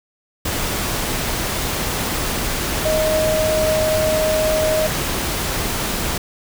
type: tone in noise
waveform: sine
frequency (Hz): 625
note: D#5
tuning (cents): +8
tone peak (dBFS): -16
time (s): 2.85-4.87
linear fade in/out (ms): 5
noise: pink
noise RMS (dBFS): -22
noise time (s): 0.45-6.18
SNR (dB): +3
effects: none